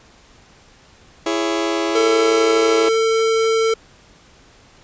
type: chord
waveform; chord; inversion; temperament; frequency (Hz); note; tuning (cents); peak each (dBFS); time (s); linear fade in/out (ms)
sawtooth; C# minor; first; just; 332.6 / 415.8 / 554.4; E4 / G#4 / C#5; +16 / +2 / 0; -16 / -20 / -22; 1.26-2.89; 5
type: tone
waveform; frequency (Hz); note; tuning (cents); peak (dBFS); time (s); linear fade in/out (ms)
square; 448; A4; +31; -15; 1.95-3.74; 5
effects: pink hiss -49 dBFS RMS until 4.83 s + resampled to 16000 Hz